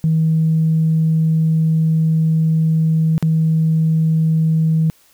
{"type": "tone with dropouts", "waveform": "sine", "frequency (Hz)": 160, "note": "D#3", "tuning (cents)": 49, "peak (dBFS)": -11, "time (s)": [0.04, 4.9], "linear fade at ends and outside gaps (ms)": 0, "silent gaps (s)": [3.18, 3.226], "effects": ["tanh soft clip ceiling -7 dBFS", "white hiss -53 dBFS RMS until 5.13 s"]}